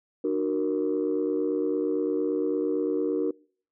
sine chord, D augmented, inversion none, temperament equal with one note detuned, 301.2 / 370 / 466.2 Hz, D4 / F#4 / A#4, +44 / 0 / 0 cents, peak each -27 dBFS, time 0.24-3.31 s, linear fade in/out 5 ms, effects noise-tail reverb RT60 0.5 s tail -26 dB re dry + tanh soft clip ceiling -17 dBFS

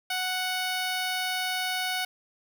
10% pulse tone, 740 Hz, F#5, in tune, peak -19 dBFS, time 0.1-2.05 s, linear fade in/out 5 ms, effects none

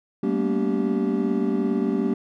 triangle tone cluster, 194.3 / 223.8 / 241.3 / 286.5 / 387.7 Hz, G3 / A3 / B3 / D4 / G4, -15 / +30 / -40 / -43 / -19 cents, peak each -25 dBFS, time 0.23-2.14 s, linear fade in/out 5 ms, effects none

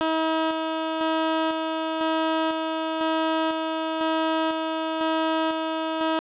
15% pulse tone with tremolo, 320 Hz, D#4, 49 cents sharp, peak -15 dBFS, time 0.01-6.19 s, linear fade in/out 0 ms, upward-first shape square, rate 1 Hz, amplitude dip 35%, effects resampled to 8000 Hz + 8-bit

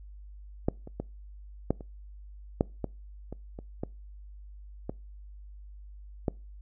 clicks, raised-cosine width 2 ms, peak -11 / -29 / -19 / -11 / -29 / -9 / -17 / -25 / -27 / -18 / -19 / -13 dBFS, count 12, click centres 0.685 / 0.874 / 1 / 1.706 / 1.808 / 2.609 / 2.843 / 3.326 / 3.589 / 3.835 / 4.895 / 6.282 s, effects noise-tail reverb RT60 0.3 s tail -25 dB re dry + added 50 Hz sine -44 dBFS peak until 6.61 s

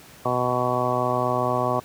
harmonic tone, 124.6 Hz, B2, 16 cents sharp, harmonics 1 / 2 / 3 / 4 / 5 / 6 / 7 / 8 / 9, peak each -29 / -31 / -30 / -31 / -26 / -29 / -32 / -31 / -27 dBFS, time 0.25-1.8 s, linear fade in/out 5 ms, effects pink hiss -47 dBFS RMS until 1.84 s + high-pass 80 Hz 12 dB/octave

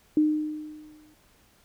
sine tone with exponential decay, 305.4 Hz, D#4, 32 cents flat, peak -16 dBFS, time 0.17-1.14 s, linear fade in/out 2 ms, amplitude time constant 210 ms, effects pink hiss -61 dBFS RMS until 1.64 s

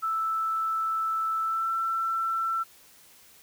sine tone with pitch glide, 1318.5 to 1340 Hz, E6 to E6, 0 to +28 cents, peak -25 dBFS, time 0.02-2.64 s, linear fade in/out 20 ms, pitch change +28 cents, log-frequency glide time 1.43-1.7 s, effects white hiss -55 dBFS RMS until 3.42 s

